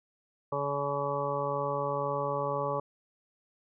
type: harmonic tone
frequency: 142 Hz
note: C#3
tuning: 42 cents sharp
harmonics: 1 / 2 / 3 / 4 / 6 / 7 / 8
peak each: -38 / -44 / -36 / -33 / -37 / -39 / -35 dBFS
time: 0.52-2.8 s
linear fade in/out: 5 ms
effects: none